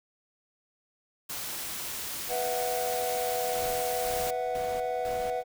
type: noise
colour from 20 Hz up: white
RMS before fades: -36 dBFS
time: 1.29-4.31 s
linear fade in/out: 10 ms
type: chord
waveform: triangle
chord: B suspended fourth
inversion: none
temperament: equal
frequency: 493.9 / 659.3 / 740 Hz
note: B4 / E5 / F#5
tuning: 0 / 0 / 0 cents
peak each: -30 / -33 / -30 dBFS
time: 2.28-5.44 s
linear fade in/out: 50 ms
type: noise with tremolo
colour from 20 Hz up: pink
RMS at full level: -43 dBFS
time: 3.55-5.43 s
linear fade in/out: 5 ms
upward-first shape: square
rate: 2 Hz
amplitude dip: 75%
effects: none